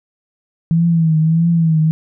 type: tone with vibrato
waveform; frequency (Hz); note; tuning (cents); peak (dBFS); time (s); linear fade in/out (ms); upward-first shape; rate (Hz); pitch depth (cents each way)
sine; 163.1; E3; -18; -10; 0.71-1.91; 0; triangle; 1.6; 80
effects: none